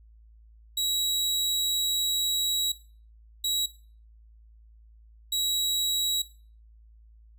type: tone bursts at uneven times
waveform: sawtooth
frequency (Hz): 3872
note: B7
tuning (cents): -35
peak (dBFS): -22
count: 3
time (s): 0.77-2.72 / 3.44-3.66 / 5.32-6.22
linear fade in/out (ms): 5
effects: noise-tail reverb RT60 0.4 s tail -17 dB re dry + added 55 Hz sine -51 dBFS peak until 7.38 s